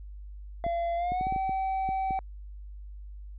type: tone with pitch glide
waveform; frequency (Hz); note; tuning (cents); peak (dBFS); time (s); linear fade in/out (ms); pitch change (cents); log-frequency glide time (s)
triangle; 683 to 766.6; F5 to G5; -39 to -39; -25; 0.64-2.19; 0; +200; 0.96-1.3
type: clicks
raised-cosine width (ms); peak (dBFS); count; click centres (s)
3; -24; 9; 0.665 / 1.12 / 1.211 / 1.269 / 1.324 / 1.362 / 1.494 / 1.89 / 2.108
effects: added 50 Hz sine -40 dBFS peak until 3.38 s + resampled to 8000 Hz